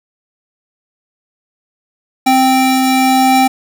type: tone pair together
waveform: square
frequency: 261.6 / 783.9 Hz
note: C4 / G5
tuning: 0 / 0 cents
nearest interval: octave + perfect fifth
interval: 1900 cents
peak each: -12 dBFS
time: 2.26-3.48 s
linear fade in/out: 10 ms
effects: none